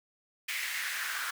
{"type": "noise with high-pass filter sweep", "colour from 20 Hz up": "pink", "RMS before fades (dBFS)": -35, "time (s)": [0.48, 1.31], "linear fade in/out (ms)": 10, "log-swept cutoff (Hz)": [2200, 1400], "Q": 3.8, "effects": []}